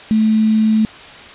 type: tone with quantisation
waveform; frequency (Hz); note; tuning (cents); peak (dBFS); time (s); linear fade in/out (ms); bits
sine; 218.2; A3; -14; -10; 0.11-0.85; 0; 5
effects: white hiss -36 dBFS RMS until 1.34 s + resampled to 8000 Hz